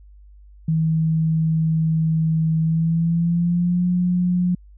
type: tone with pitch glide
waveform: sine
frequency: 160 to 178.56 Hz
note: D#3 to F3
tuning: +49 to +39 cents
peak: -16 dBFS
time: 0.68-4.55 s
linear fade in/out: 5 ms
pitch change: +190 cents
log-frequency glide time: 2.6-3.86 s
effects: added 50 Hz sine -43 dBFS peak until 4.77 s